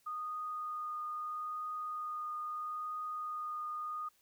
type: tone with vibrato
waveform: sine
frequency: 1232 Hz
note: D#6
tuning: 17 cents flat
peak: -37 dBFS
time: 0.06-4.09 s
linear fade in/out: 10 ms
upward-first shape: triangle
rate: 0.76 Hz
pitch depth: 11 cents each way
effects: white hiss -71 dBFS RMS until 4.21 s